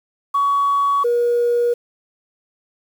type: tone pair in turn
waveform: sine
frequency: 1125 / 478.2 Hz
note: C#6 / A#4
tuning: +25 / +44 cents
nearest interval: octave + minor third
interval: 1481 cents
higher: first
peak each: -13 dBFS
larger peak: neither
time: 0.34-1.04 / 1.04-1.74 s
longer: neither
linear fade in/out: 10 ms
effects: tanh soft clip ceiling -10 dBFS + 7-bit